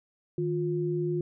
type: tone pair together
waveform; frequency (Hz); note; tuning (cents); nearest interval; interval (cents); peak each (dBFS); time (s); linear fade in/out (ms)
sine; 155.07 / 353.6; D#3 / F4; -6 / +22; octave + major second; 1428; -30 / -28; 0.38-1.21; 2
effects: none